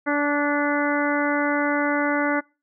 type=harmonic tone with a mistuned harmonic; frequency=290 Hz; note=D4; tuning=22 cents flat; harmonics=1 / 2 / 3 / 4 / 5 / 6 / 7; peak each=-23 / -26 / -29 / -30 / -27 / -32 / -30 dBFS; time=0.06-2.41 s; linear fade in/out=20 ms; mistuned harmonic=5; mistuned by=+18 cents; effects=noise-tail reverb RT60 0.3 s tail -24 dB re dry